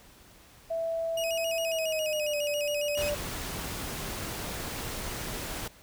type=tone with pitch glide; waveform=sine; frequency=659.3 to 587.4 Hz; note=E5 to D5; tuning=0 to 0 cents; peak=-28 dBFS; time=0.7-3.15 s; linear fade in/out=10 ms; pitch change=-200 cents; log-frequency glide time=1.65-2.39 s
type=tone with vibrato; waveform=sawtooth; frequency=2700 Hz; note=E7; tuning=41 cents sharp; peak=-30 dBFS; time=1.17-3.1 s; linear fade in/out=5 ms; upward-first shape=square; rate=7.3 Hz; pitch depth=110 cents each way
type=noise; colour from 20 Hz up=pink; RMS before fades=-36 dBFS; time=2.97-5.68 s; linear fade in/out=5 ms
effects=pink hiss -55 dBFS RMS until 5.82 s